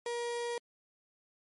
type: tone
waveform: 35% pulse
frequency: 475.2 Hz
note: A#4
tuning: 33 cents sharp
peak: -32 dBFS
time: 0.06-0.58 s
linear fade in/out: 2 ms
effects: MP3 48 kbps